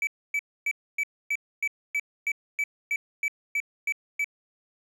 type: tone bursts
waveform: triangle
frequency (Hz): 2300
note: D7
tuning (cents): -37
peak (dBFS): -22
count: 14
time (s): 0.02-4.244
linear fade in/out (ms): 2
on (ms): 51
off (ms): 270
effects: none